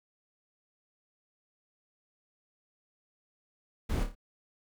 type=noise with echo; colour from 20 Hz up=brown; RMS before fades=-30 dBFS; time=3.89-4.04 s; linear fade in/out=10 ms; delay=28 ms; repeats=4; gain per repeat=-6 dB; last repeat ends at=4.152 s; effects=none